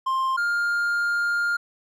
triangle tone pair in turn, 1054 / 1406.9 Hz, C6 / F6, +12 / +12 cents, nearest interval perfect fourth, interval 500 cents, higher second, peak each -19 dBFS, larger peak neither, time 0.06-0.37 / 0.37-1.57 s, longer second, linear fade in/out 10 ms, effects none

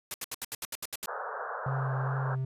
white noise bursts, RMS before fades -35 dBFS, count 10, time 0.11-1.059 s, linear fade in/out 2 ms, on 31 ms, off 71 ms
white band-pass noise, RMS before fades -37 dBFS, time 1.07-2.36 s, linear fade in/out 20 ms, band 430 to 1600 Hz, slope 96 dB/octave
triangle tone with vibrato, 132.8 Hz, C3, 26 cents sharp, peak -27 dBFS, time 1.66-2.45 s, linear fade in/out 5 ms, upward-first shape sine, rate 2.4 Hz, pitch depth 19 cents each way
effects resampled to 32000 Hz

